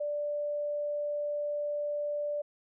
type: tone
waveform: sine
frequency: 587.3 Hz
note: D5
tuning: in tune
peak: -30 dBFS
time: 0-2.42 s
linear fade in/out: 10 ms
effects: none